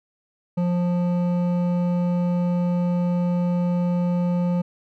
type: tone with hard clipping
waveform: sine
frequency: 176.3 Hz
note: F3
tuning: 17 cents sharp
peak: -21 dBFS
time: 0.57-4.62 s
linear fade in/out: 10 ms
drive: 10 dB
effects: none